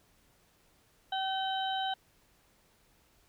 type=harmonic tone; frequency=767 Hz; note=G5; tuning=38 cents flat; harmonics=1 / 2 / 4 / 5; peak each=-32 / -40 / -38 / -41 dBFS; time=1.12-1.94 s; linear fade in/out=5 ms; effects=pink hiss -67 dBFS RMS until 3.28 s